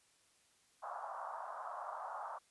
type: band-pass noise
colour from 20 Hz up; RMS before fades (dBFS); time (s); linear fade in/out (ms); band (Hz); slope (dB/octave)
pink; -45; 0.82-2.39; 20; 660 to 1300; 48
effects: white hiss -71 dBFS RMS until 2.5 s + resampled to 24000 Hz